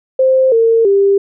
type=tone with pitch steps; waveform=sine; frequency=523.3 / 455.6 / 396.6 Hz; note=C5 / A#4 / G4; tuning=0 / -40 / +20 cents; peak=-7 dBFS; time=0.19-1.18 s; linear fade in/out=5 ms; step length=330 ms; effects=none